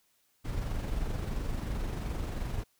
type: noise with amplitude modulation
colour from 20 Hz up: brown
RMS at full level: -32 dBFS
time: 0.44-2.64 s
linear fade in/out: 20 ms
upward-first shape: sine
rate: 22.9 Hz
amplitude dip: 35%
effects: white hiss -71 dBFS RMS until 2.79 s